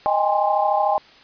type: chord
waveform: sine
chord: Ab major seventh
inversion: second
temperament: equal with one note detuned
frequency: 622.3 / 797.2 / 830.6 / 1046.5 Hz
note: Eb5 / G5 / Ab5 / C6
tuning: 0 / +29 / 0 / 0 cents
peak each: -22 / -20 / -22 / -25 dBFS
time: 0.06-0.98 s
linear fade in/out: 0 ms
effects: white hiss -48 dBFS RMS until 1.23 s + resampled to 11025 Hz